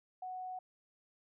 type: tone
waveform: sine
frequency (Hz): 740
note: F#5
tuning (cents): 0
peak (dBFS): -40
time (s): 0.22-0.59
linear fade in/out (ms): 5
effects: none